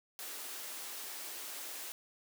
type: high-pass noise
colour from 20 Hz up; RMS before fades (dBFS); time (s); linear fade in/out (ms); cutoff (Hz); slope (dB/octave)
white; -44; 0.19-1.92; 0; 280; 24
effects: none